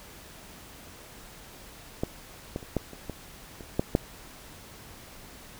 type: clicks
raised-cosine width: 2 ms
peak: -13 / -18 / -29 / -12 / -29 / -21 / -28 / -10 / -7 dBFS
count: 9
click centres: 2.035 / 2.561 / 2.628 / 2.767 / 2.933 / 3.097 / 3.608 / 3.795 / 3.951 s
effects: pink hiss -48 dBFS RMS until 5.59 s